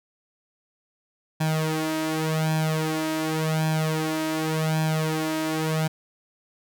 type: tone with flanger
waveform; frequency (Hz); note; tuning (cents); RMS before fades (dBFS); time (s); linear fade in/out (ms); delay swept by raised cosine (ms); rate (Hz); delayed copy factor
sawtooth; 157.6; D#3; +23; -25; 1.4-5.88; 10; 1.2 to 3.1; 0.88; +0.8
effects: none